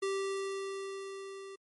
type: tone with level ramp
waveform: square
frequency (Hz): 390.4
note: G4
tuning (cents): -7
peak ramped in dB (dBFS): -31 to -45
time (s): 0.02-1.56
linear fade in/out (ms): 10
effects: MP3 48 kbps